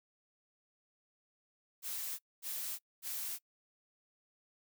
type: noise bursts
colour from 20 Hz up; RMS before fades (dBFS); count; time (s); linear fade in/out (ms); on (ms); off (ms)
blue; -40; 3; 1.82-3.39; 50; 370; 230
effects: noise-tail reverb RT60 0.1 s tail -25 dB re dry